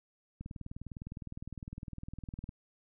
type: click train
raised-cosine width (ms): 5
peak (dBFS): -30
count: 42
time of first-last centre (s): 0.41-2.491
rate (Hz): 19.7
effects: none